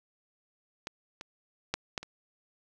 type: clicks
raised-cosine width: 0.2 ms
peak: -19 / -24 / -12 / -14 / -26 dBFS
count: 5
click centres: 0.871 / 1.211 / 1.74 / 1.978 / 2.03 s
effects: none